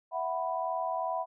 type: chord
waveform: sine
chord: E suspended second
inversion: none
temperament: just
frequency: 659.3 / 741.7 / 988.9 Hz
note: E5 / F#5 / B5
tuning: 0 / +4 / +2 cents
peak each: -34 dBFS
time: 0.11-1.26 s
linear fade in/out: 50 ms
effects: none